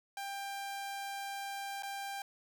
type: tone with dropouts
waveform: sawtooth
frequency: 793 Hz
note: G5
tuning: 20 cents sharp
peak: -35 dBFS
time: 0.17-2.22 s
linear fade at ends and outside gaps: 2 ms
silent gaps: 1.824-1.832 s
effects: none